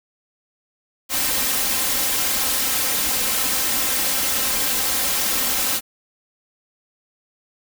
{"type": "noise with comb filter", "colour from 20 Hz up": "white", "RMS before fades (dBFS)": -21, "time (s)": [1.09, 5.81], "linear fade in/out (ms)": 50, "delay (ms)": 3.8, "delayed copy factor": 0.65, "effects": []}